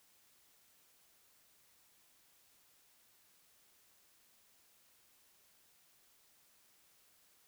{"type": "silence", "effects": ["white hiss -69 dBFS RMS until 7.47 s"]}